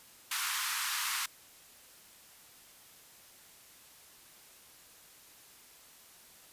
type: high-pass noise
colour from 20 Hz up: pink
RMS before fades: -34 dBFS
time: 0.31-1.26 s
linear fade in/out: 5 ms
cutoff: 1000 Hz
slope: 48 dB/octave
effects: white hiss -57 dBFS RMS until 6.52 s + resampled to 32000 Hz